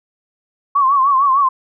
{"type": "tone with vibrato", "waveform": "sine", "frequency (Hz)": 1093, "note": "C#6", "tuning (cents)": -25, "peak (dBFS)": -10, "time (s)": [0.75, 1.49], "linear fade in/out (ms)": 10, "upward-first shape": "triangle", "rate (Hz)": 6.6, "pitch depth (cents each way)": 110, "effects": []}